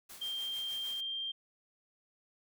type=noise with tremolo; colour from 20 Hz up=white; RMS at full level=-49 dBFS; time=0.09-1.01 s; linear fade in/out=10 ms; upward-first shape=sine; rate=6.6 Hz; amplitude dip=45%
type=tone; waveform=sine; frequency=3178 Hz; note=G7; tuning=23 cents sharp; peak=-35 dBFS; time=0.21-1.32 s; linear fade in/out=10 ms
effects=none